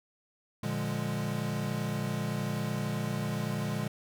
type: chord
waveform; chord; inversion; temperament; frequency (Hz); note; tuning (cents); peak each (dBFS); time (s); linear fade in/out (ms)
square; Bb dominant seventh; none; equal; 116.54 / 146.83 / 174.61 / 207.7; Bb2 / D3 / F3 / Ab3; 0 / 0 / 0 / 0; -37 / -36 / -40 / -36; 0.63-3.88; 5
effects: none